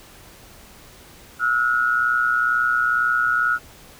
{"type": "tone pair together", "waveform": "sine", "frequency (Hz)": [1316, 1438.1], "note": ["E6", "F#6"], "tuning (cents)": [-3, -50], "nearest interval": "major second", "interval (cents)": 153, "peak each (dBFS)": [-22, -18], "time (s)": [1.39, 3.59], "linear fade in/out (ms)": 50, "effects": ["pink hiss -46 dBFS RMS until 3.99 s"]}